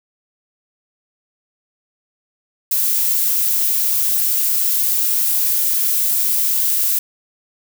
violet noise, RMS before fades -17 dBFS, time 2.71-6.99 s, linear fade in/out 5 ms, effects none

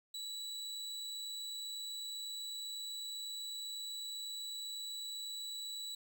35% pulse tone, 3934 Hz, B7, 7 cents flat, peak -39 dBFS, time 0.14-5.95 s, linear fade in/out 5 ms, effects none

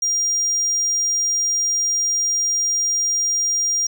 triangle tone, 5700 Hz, F8, 34 cents sharp, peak -16 dBFS, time 0.02-3.87 s, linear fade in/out 5 ms, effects none

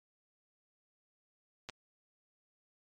clicks, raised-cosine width 0.2 ms, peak -25 dBFS, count 2, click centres 1.689 / 1.697 s, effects MP3 64 kbps

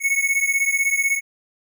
square beating tone pair, 2198 / 2214 Hz, C#7 / C#7, -15 / -3 cents, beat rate 16 Hz, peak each -21 / -22 dBFS, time 0-1.21 s, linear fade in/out 50 ms, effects none

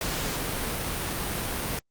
pink noise, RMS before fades -30 dBFS, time 0.01-1.79 s, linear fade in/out 2 ms, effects Opus 48 kbps

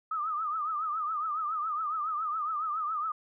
sine tone with vibrato, 1244.5 Hz, D#6, in tune, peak -29 dBFS, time 0.11-3.12 s, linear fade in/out 5 ms, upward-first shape triangle, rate 7.2 Hz, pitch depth 120 cents each way, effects none

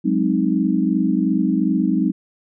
sine chord, Ab dominant seventh, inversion third, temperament equal, 185 / 207.7 / 261.6 / 311.1 Hz, Gb3 / Ab3 / C4 / Eb4, 0 / 0 / 0 / 0 cents, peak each -21 dBFS, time 0.04-2.12 s, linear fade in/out 20 ms, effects none

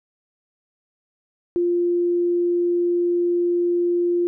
sine tone, 349 Hz, F4, 1 cent flat, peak -17 dBFS, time 1.56-4.27 s, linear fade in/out 0 ms, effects none

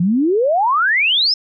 sine exponential sweep, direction up, 164.81 to 5390 Hz, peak -12 dBFS, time 0-1.34 s, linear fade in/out 5 ms, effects none

